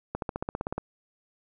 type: accelerating click train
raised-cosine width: 1 ms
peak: -16 dBFS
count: 11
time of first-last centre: 0.15-0.78 s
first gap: 72 ms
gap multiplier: 0.97
effects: none